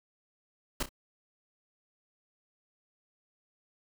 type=noise with echo; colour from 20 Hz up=pink; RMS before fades=-31 dBFS; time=0.8-0.83 s; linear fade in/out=5 ms; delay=31 ms; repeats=2; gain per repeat=-11 dB; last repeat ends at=0.892 s; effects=none